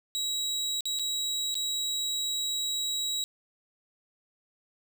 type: tone with dropouts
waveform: 30% pulse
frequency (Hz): 3864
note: B7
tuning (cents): -39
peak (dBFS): -26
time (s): 0.15-3.24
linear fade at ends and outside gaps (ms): 0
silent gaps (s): 0.807-0.855 / 0.989-0.995 / 1.543-1.553
effects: none